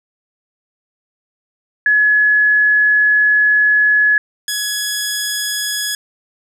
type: tone pair in turn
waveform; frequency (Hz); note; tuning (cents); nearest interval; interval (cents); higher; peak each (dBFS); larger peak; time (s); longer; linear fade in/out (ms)
sine / 10% pulse; 1697 / 1681.4; G#6 / G#6; +37 / +21; unison; 16; first; -9; neither; 1.86-4.18 / 4.48-5.95; first; 2
effects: none